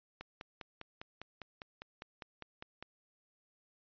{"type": "click train", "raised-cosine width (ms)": 0.3, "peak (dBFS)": -28, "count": 14, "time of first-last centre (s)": [0.21, 2.826], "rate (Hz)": 4.97, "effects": ["resampled to 11025 Hz"]}